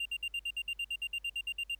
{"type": "tone bursts", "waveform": "triangle", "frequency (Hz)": 2786, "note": "F7", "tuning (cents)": -5, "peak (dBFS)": -31, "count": 16, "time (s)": [0, 1.75], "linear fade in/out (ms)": 5, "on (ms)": 55, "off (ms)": 58, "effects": ["added 50 Hz sine -58 dBFS peak until 1.79 s", "pink hiss -71 dBFS RMS until 1.79 s"]}